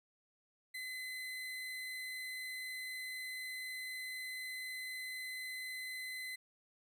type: tone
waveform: 35% pulse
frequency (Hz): 2031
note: B6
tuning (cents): +48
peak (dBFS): -40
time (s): 0.74-6.36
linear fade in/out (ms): 10
effects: none